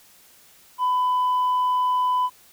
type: tone with tanh clipping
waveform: sine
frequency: 1001 Hz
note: B5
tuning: 23 cents sharp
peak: -19 dBFS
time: 0.78-2.3 s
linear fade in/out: 50 ms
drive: 1 dB
effects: white hiss -53 dBFS RMS until 2.52 s